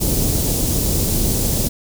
pink band-stop noise, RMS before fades -18 dBFS, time 0-1.69 s, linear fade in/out 20 ms, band 390 to 6200 Hz, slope 12 dB/octave, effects none

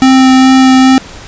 square tone with vibrato, 261.6 Hz, C4, in tune, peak -3 dBFS, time 0.02-0.98 s, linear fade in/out 0 ms, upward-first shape sine, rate 2.4 Hz, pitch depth 8 cents each way, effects pink hiss -30 dBFS RMS until 1.27 s + resampled to 16000 Hz

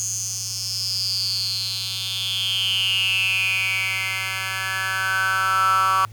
10% pulse tone with high-pass filter sweep, 190 Hz, F#3, 46 cents sharp, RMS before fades -23 dBFS, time 0-6.05 s, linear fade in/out 0 ms, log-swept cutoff 6500 to 1200 Hz, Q 9.6, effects added 109 Hz sine -38 dBFS peak until 6.12 s + pink hiss -53 dBFS RMS until 6.12 s

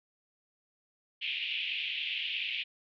white band-pass noise, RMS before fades -35 dBFS, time 1.21-2.64 s, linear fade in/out 20 ms, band 2400 to 3200 Hz, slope 48 dB/octave, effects none

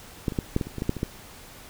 clicks, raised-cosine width 3 ms, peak -11 / -20 / -11 / -9 / -14 / -23 / -19 / -14 / -9 / -20 / -12 dBFS, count 11, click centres 0.282 / 0.322 / 0.388 / 0.564 / 0.612 / 0.67 / 0.783 / 0.821 / 0.894 / 0.967 / 1.031 s, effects pink hiss -46 dBFS RMS until 1.69 s

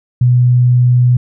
sine tone, 123.7 Hz, B2, 3 cents sharp, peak -6 dBFS, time 0.21-1.17 s, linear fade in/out 5 ms, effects none

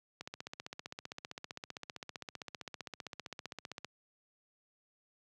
click train, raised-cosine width 0.2 ms, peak -25 dBFS, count 57, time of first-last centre 0.21-3.846 s, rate 15.4 Hz, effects high-pass 100 Hz 12 dB/octave

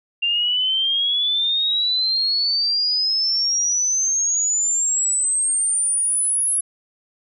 sine exponential sweep, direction up, 2773 to 10850 Hz, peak -17 dBFS, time 0.22-6.61 s, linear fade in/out 10 ms, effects none

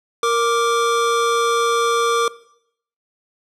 square tone pair together, 466.2 / 1174.8 Hz, A#4 / D6, 0 / 0 cents, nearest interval octave + major third, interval 1600 cents, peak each -19 dBFS, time 0.23-2.28 s, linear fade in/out 2 ms, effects noise-tail reverb RT60 0.7 s tail -19 dB re dry + low-pass 9000 Hz 12 dB/octave

